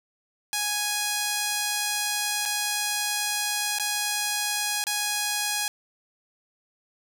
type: tone with dropouts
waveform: 5% pulse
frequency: 830.6 Hz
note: G#5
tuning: in tune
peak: -13 dBFS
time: 0.53-5.68 s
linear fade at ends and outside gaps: 1 ms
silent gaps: 2.454-2.458 / 3.786-3.797 / 4.84-4.868 s
effects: 8-bit